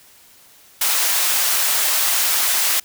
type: high-pass noise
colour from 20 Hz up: white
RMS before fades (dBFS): -18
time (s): 0.81-2.8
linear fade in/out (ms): 5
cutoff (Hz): 680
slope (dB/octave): 12
effects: white hiss -49 dBFS RMS until 2.84 s